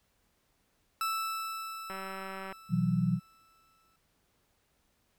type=tone with exponential decay; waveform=40% pulse; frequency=1318.5 Hz; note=E6; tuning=in tune; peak=-28 dBFS; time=1.01-3.96 s; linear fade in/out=1 ms; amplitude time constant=640 ms
type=click train; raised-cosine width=0.5 ms; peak=-27 dBFS; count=121; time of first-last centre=1.9-2.525 s; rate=192 Hz
type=chord; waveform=sine; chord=B suspended fourth; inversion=none; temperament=equal with one note detuned; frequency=124.55 / 164.81 / 185 Hz; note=B2 / E3 / F#3; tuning=+15 / 0 / 0 cents; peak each=-32 / -29 / -29 dBFS; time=2.69-3.2 s; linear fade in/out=50 ms
effects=pink hiss -73 dBFS RMS until 5.18 s